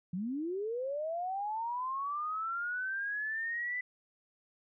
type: linear sweep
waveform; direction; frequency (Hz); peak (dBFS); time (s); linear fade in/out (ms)
sine; up; 167.8 to 2004; -33; 0.13-3.81; 5
effects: none